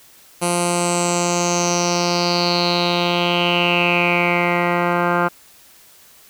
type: tone with low-pass filter sweep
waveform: 10% pulse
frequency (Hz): 174.61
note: F3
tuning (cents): 0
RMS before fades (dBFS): -18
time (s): 0.41-5.29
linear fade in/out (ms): 20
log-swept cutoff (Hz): 10000 to 1500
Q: 6.2
effects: white hiss -48 dBFS RMS until 6.29 s